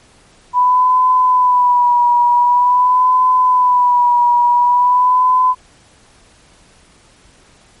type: tone with vibrato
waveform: sine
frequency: 987.8 Hz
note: B5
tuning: in tune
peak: -8 dBFS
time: 0.53-5.55 s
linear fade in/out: 50 ms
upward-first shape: sine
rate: 0.46 Hz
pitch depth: 42 cents each way
effects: pink hiss -48 dBFS RMS until 7.8 s + MP3 48 kbps